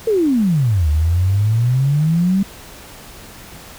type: exponential two-way sweep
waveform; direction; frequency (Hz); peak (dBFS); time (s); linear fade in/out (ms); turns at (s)
sine; down then up; 466.2 to 73.42 to 199.6; -12; 0.07-2.43; 5; 0.89
effects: pink hiss -38 dBFS RMS until 3.78 s